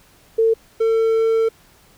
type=tone pair in turn; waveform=sine / triangle; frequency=449.6 / 449.6 Hz; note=A4 / A4; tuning=+37 / +37 cents; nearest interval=unison; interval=0 cents; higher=neither; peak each=-12 dBFS; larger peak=neither; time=0.38-0.54 / 0.8-1.49 s; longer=second; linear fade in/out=10 ms; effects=pink hiss -52 dBFS RMS until 1.97 s